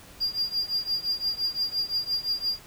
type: tone with tremolo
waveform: triangle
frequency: 4804 Hz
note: D8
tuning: 38 cents sharp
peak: -20 dBFS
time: 0.2-2.59 s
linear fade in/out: 20 ms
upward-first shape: triangle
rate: 5.8 Hz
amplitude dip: 95%
effects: tanh soft clip ceiling -16 dBFS + pink hiss -49 dBFS RMS until 2.66 s